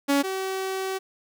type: tone pair in turn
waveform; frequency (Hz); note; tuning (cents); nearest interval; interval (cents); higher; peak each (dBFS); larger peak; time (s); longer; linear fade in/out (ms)
sawtooth; 281 / 381.5; C#4 / G4; +24 / -47; perfect fourth; 529; second; -15 / -23; first; 0.08-0.23 / 0.23-0.99; second; 20
effects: none